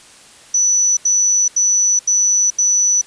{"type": "tone bursts", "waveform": "sine", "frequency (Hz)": 5950, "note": "F#8", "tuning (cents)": 9, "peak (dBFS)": -11, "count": 5, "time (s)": [0.54, 3.014], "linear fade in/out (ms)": 5, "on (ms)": 430, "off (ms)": 81, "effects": ["white hiss -43 dBFS RMS until 3.06 s", "resampled to 22050 Hz"]}